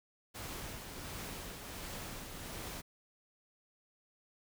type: noise with tremolo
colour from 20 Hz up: pink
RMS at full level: -43 dBFS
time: 0.34-2.82 s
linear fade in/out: 20 ms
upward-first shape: triangle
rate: 1.4 Hz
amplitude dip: 40%
effects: none